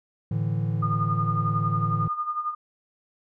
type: chord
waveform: triangle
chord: A suspended fourth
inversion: none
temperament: just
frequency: 110 / 146.67 / 165 Hz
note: A2 / D3 / E3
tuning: 0 / -2 / +2 cents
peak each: -24 / -27 / -27 dBFS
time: 0.31-2.08 s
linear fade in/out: 5 ms
type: tone with tremolo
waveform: sine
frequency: 1219 Hz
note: D#6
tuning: 36 cents flat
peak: -23 dBFS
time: 0.82-2.55 s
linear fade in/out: 10 ms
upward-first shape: sine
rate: 11 Hz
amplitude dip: 70%
effects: none

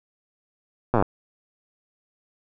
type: slowing click train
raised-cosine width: 1 ms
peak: -6 dBFS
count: 10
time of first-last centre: 0.94-1.025 s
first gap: 8 ms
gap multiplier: 1.04
effects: none

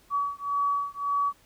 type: beating tone pair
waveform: sine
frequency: 1136 / 1137.8 Hz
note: C#6 / C#6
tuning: +42 / +45 cents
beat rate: 1.8 Hz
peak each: -28 dBFS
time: 0.1-1.33 s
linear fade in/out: 50 ms
effects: pink hiss -60 dBFS RMS until 1.45 s

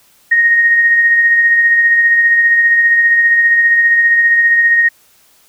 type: tone with tremolo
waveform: sine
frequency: 1864.7 Hz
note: A#6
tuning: in tune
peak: -5 dBFS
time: 0.31-4.89 s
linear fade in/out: 10 ms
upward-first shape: triangle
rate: 15 Hz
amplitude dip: 40%
effects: white hiss -50 dBFS RMS until 5.48 s

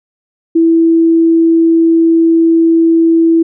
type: tone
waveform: sine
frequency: 329.6 Hz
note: E4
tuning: in tune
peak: -5 dBFS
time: 0.55-3.43 s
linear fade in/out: 10 ms
effects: none

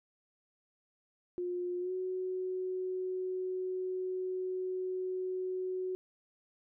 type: tone with pitch glide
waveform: sine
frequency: 356.4 to 370.5 Hz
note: F4 to F#4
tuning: +35 to +2 cents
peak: -33 dBFS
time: 1.38-5.95 s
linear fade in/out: 0 ms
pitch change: +67 cents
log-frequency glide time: 1.8-1.92 s
effects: none

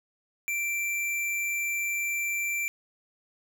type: tone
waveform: square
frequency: 2349 Hz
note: D7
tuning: in tune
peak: -28 dBFS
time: 0.48-2.68 s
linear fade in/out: 0 ms
effects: none

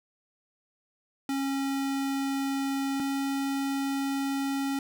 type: tone pair in turn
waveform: square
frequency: 273.5 / 274.7 Hz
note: C#4 / C#4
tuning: -23 / -16 cents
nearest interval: unison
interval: 7 cents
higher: second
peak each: -28 dBFS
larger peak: neither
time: 1.29-3 / 3-4.79 s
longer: second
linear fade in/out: 2 ms
effects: none

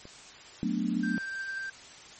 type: click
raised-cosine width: 2 ms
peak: -33 dBFS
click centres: 0.054 s
type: chord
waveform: sine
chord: B minor seventh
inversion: second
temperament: equal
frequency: 185 / 220 / 246.9 / 293.7 Hz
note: F#3 / A3 / B3 / D4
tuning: 0 / 0 / 0 / 0 cents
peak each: -33 / -31 / -32 / -34 dBFS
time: 0.63-1.18 s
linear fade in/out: 0 ms
type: tone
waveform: triangle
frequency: 1571 Hz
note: G6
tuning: 3 cents sharp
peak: -32 dBFS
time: 1.03-1.7 s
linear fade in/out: 5 ms
effects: white hiss -49 dBFS RMS until 2.19 s + MP3 32 kbps

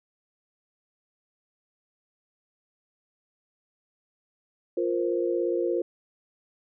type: chord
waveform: sine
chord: F suspended fourth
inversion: none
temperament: equal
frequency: 349.2 / 466.2 / 523.3 Hz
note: F4 / Bb4 / C5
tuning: 0 / 0 / 0 cents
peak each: -26 / -29 / -30 dBFS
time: 4.77-5.82 s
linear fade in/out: 5 ms
effects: none

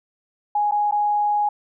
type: tone with dropouts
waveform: sine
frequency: 830.6 Hz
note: G#5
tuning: in tune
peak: -17 dBFS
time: 0.55-1.49 s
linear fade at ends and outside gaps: 5 ms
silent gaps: 0.712-0.72 / 0.912-0.922 s
effects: none

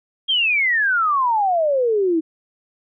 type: exponential sweep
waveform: sine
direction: down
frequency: 3272 to 311.1 Hz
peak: -15 dBFS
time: 0.28-2.21 s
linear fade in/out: 20 ms
effects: none

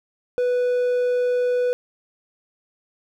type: tone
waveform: triangle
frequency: 493.9 Hz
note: B4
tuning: in tune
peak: -16 dBFS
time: 0.38-1.73 s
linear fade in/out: 0 ms
effects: none

